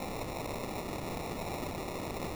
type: noise with sample-and-hold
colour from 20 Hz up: blue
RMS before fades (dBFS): -38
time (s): 0-2.35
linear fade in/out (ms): 2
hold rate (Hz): 1575
effects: none